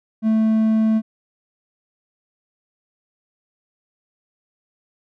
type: tone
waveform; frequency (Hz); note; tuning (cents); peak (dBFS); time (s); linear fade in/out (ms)
triangle; 220; A3; 0; -12; 0.22-1.02; 50
effects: none